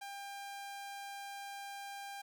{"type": "tone", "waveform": "sawtooth", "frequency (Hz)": 798, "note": "G5", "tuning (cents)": 31, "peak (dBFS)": -40, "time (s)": [0.01, 2.22], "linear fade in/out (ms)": 10, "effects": ["12-bit"]}